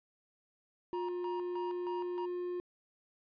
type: tone with tremolo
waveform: triangle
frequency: 945 Hz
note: A#5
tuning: 23 cents sharp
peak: -37 dBFS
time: 0.93-2.26 s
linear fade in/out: 10 ms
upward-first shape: square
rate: 3.2 Hz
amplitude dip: 80%
type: tone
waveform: triangle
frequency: 356 Hz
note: F4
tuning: 33 cents sharp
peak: -33 dBFS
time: 0.93-2.6 s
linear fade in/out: 0 ms
effects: resampled to 11025 Hz